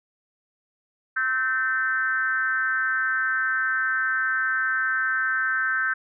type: tone with frequency modulation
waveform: sine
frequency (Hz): 1550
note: G6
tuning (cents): -20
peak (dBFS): -21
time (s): 1.16-5.94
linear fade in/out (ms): 10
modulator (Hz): 245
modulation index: 0.82
effects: none